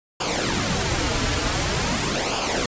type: noise with flanger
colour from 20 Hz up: pink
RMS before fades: -23 dBFS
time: 0.2-2.66 s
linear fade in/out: 5 ms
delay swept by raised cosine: 0.51 to 5.61 ms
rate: 0.46 Hz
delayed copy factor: -0.7
effects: resampled to 16000 Hz